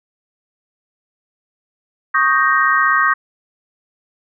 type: chord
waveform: sine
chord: Eb dominant seventh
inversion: third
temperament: equal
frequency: 1108.7 / 1244.5 / 1568 / 1864.7 Hz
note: Db6 / Eb6 / G6 / Bb6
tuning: 0 / 0 / 0 / 0 cents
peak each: -17 dBFS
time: 2.14-3.14 s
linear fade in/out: 10 ms
effects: none

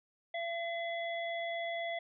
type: harmonic tone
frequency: 677 Hz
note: E5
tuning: 46 cents sharp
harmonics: 1 / 3 / 5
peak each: -36 / -40 / -46 dBFS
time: 0.34-1.99 s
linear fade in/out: 5 ms
effects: none

